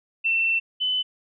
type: tone pair in turn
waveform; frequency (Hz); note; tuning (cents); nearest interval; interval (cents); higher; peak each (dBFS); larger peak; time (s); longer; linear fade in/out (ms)
sine; 2689 / 3018; E7 / F#7; +34 / +34; major second; 200; second; -19 / -21; first; 0.24-0.6 / 0.8-1.03; first; 20
effects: none